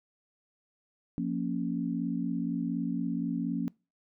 sine chord, Bb minor, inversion second, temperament equal with one note detuned, 175.83 / 233.1 / 277.2 Hz, F3 / Bb3 / Db4, +12 / 0 / 0 cents, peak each -33 dBFS, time 1.18-3.68 s, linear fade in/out 0 ms, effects noise-tail reverb RT60 0.3 s tail -24 dB re dry

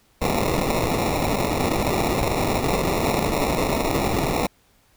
violet noise with sample-and-hold, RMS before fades -22 dBFS, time 0.21-4.47 s, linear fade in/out 10 ms, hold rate 1575 Hz, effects pink hiss -60 dBFS RMS until 4.96 s

